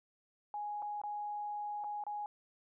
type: tone with dropouts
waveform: sine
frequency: 831 Hz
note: G#5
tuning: 1 cent sharp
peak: -37 dBFS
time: 0.54-2.26 s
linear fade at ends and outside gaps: 1 ms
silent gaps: 0.821-0.825 / 1.016-1.036 / 1.839-1.843 / 2.038-2.066 s
effects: none